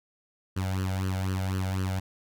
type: tone with flanger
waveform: sawtooth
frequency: 94.4 Hz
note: F#2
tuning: 35 cents sharp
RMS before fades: -29 dBFS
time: 0.56-2 s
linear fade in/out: 10 ms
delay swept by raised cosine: 0.66 to 1.42 ms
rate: 4 Hz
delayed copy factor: +0.8
effects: none